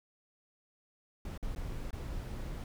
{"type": "noise with dropouts", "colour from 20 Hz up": "brown", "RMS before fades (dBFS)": -39, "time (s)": [1.25, 2.64], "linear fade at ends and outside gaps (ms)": 2, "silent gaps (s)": [[1.377, 1.427], [1.55, 1.56], [1.908, 1.929]], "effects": []}